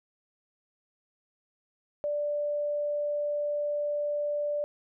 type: tone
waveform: sine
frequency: 587.3 Hz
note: D5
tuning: in tune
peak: -27 dBFS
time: 2.04-4.64 s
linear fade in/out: 0 ms
effects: none